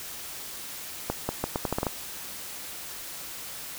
accelerating click train, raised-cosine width 1 ms, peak -12 dBFS, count 9, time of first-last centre 1.1-1.867 s, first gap 190 ms, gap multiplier 0.79, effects white hiss -39 dBFS RMS until 3.78 s

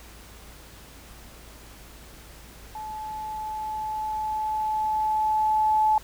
sine tone with level ramp, 863 Hz, A5, 34 cents flat, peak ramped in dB -33 to -17 dBFS, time 2.75-5.98 s, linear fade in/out 2 ms, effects added 56 Hz sine -48 dBFS peak until 6.03 s + pink hiss -48 dBFS RMS until 6.03 s

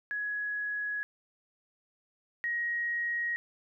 sine tone pair in turn, 1677 / 1888.4 Hz, G#6 / A#6, +16 / +22 cents, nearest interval major second, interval 206 cents, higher second, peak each -31 / -29 dBFS, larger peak second, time 0.11-1.03 / 2.44-3.36 s, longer neither, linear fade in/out 0 ms, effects none

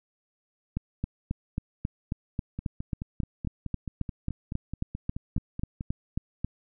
two click trains, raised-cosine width 5 ms, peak -21 / -16 dBFS, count 16 / 22, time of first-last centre 2.59-5.809 / 0.77-6.446 s, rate 4.66 / 3.7 Hz, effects none

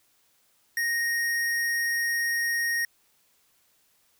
square tone, 1864.7 Hz, A#6, in tune, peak -25 dBFS, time 0.77-2.85 s, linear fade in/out 2 ms, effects white hiss -66 dBFS RMS until 4.19 s

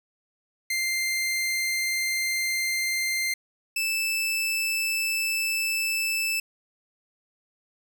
sawtooth tone pair in turn, 2093 / 2635 Hz, C7 / E7, 0 / -1 cents, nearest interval major third, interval 399 cents, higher second, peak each -21 dBFS, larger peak neither, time 0.7-3.34 / 3.76-6.4 s, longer neither, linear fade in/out 5 ms, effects none

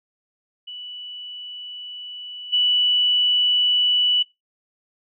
sine tone with level steps, 2960 Hz, F#7, in tune, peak -32 / -15 dBFS, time 0.67-4.23 s, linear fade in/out 10 ms, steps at 2.52 s, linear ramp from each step 20 ms, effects noise-tail reverb RT60 0.2 s tail -21 dB re dry

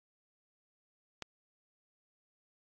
click, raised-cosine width 0.2 ms, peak -22 dBFS, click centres 1.223 s, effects AAC 64 kbps

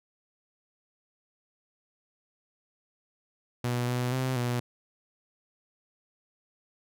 sawtooth tone with pitch steps, 122.1 / 123.9 / 129.7 / 122 Hz, B2 / B2 / C3 / B2, -19 / +6 / -15 / -21 cents, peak -23 dBFS, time 3.64-4.6 s, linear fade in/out 5 ms, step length 240 ms, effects none

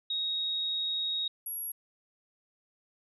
sine tone pair in turn, 3768 / 11291 Hz, A#7 / F9, +18 / +18 cents, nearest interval octave + perfect fifth, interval 1900 cents, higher second, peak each -29 / -34 dBFS, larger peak first, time 0.1-1.28 / 1.46-1.72 s, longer first, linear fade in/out 5 ms, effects none

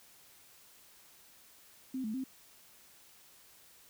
sine tone with pitch steps, 260.8 / 217.1 / 262.5 Hz, C4 / A3 / C4, -5 / -23 / +6 cents, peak -34 dBFS, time 1.94-2.24 s, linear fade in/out 5 ms, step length 100 ms, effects white hiss -60 dBFS RMS until 3.89 s

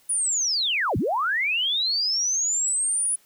sine linear two-way sweep, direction down then up, 9956 to 72.7 to 9956 Hz, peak -21 dBFS, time 0.09-3.16 s, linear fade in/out 10 ms, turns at 0.97 s, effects white hiss -59 dBFS RMS until 3.25 s

